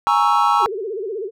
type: chord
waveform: triangle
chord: A# half-diminished seventh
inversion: third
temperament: equal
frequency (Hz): 830.6 / 932.3 / 1108.7 / 1318.5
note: G#5 / A#5 / C#6 / E6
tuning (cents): 0 / 0 / 0 / 0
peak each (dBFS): -17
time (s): 0.07-0.66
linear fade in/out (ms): 0
type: tone with vibrato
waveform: sine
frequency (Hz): 414.5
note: G#4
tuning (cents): -3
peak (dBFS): -23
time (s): 0.59-1.31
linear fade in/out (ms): 50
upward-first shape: sine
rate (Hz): 16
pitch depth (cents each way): 190
effects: none